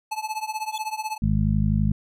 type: tone with tremolo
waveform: square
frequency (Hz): 866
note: A5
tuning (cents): -28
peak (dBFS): -24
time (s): 0.11-1.18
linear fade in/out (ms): 10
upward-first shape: triangle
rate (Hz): 16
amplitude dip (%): 95
type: tone with exponential growth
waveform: 40% pulse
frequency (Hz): 3437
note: A7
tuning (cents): -41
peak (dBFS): -27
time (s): 0.71-0.78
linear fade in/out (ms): 2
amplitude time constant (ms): 15
type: harmonic tone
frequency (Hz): 51.91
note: G#1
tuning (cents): 0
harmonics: 1 / 2 / 3 / 4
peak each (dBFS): -24 / -24 / -24 / -24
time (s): 1.22-1.92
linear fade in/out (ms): 5
effects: resampled to 32000 Hz